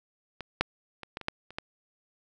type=clicks; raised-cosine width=0.3 ms; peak=-21 / -7 / -24 / -19 / -25 / -12 / -30 / -17 dBFS; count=8; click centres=0.407 / 0.61 / 1.033 / 1.171 / 1.213 / 1.284 / 1.506 / 1.585 s; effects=none